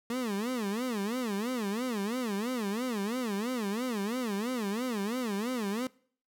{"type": "tone with vibrato", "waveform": "30% pulse", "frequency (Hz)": 225.1, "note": "A3", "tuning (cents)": 40, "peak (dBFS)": -28, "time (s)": [0.1, 5.87], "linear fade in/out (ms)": 2, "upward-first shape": "sine", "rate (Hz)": 3, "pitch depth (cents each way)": 240, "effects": ["noise-tail reverb RT60 0.5 s tail -22 dB re dry"]}